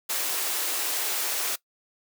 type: high-pass noise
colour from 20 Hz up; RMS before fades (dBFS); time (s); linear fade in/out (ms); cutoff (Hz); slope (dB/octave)
white; -28; 0.09-1.56; 10; 300; 48
effects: noise-tail reverb RT60 0.1 s tail -20 dB re dry

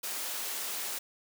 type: high-pass noise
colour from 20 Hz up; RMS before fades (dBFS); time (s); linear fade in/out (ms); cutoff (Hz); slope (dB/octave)
white; -36; 0.03-0.99; 10; 340; 12
effects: none

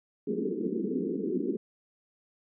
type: band-pass noise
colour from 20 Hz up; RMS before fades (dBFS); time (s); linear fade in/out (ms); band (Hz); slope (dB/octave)
white; -31; 0.27-1.57; 5; 180 to 440; 96
effects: none

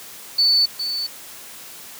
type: tone with echo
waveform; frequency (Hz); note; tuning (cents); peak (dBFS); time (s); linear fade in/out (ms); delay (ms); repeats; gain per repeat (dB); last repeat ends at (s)
sine; 4488; C#8; +21; -13; 0.38-0.66; 10; 410; 1; -9; 1.07
effects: white hiss -39 dBFS RMS until 1.99 s + high-pass 100 Hz 12 dB/octave

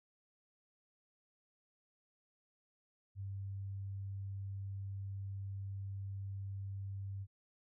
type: tone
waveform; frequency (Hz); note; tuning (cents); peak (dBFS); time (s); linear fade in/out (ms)
sine; 98.1; G2; +2; -40; 3.15-7.27; 50
effects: none

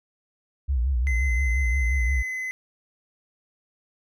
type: tone with vibrato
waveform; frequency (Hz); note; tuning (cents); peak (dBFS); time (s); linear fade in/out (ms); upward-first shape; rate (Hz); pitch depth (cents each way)
sine; 63.8; C2; -43; -20; 0.68-2.23; 20; sine; 5.7; 150
type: tone with pitch glide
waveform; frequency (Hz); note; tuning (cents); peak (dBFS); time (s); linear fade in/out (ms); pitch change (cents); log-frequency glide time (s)
triangle; 2054 to 2034; C7 to C7; -33 to -50; -26; 1.07-2.51; 0; -17; 1.84-2.22
effects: none

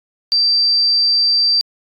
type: tone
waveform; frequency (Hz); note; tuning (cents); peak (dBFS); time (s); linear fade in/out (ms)
sine; 4684; D8; -5; -11; 0.32-1.61; 0
effects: AAC 64 kbps

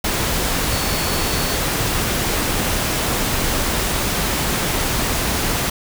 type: tone in noise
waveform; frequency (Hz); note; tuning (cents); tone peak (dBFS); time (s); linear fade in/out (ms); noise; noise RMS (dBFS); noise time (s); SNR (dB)
sine; 4435; C#8; 0; -30; 0.71-1.56; 5; pink; -20; 0.04-5.7; -13
effects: none

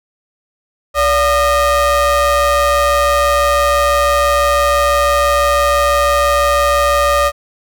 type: ring-modulated tone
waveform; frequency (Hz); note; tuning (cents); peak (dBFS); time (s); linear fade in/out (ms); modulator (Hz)
square; 320; D#4; +49; -8; 0.94-7.32; 50; 897
effects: none

